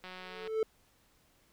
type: click train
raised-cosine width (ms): 0.3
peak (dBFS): -30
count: 81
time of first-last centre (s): 0.04-0.475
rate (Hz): 184
type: tone with exponential growth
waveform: triangle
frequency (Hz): 440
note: A4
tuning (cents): 0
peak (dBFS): -23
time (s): 0.17-0.63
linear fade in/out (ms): 2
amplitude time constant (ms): 100
effects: pink hiss -68 dBFS RMS until 1.52 s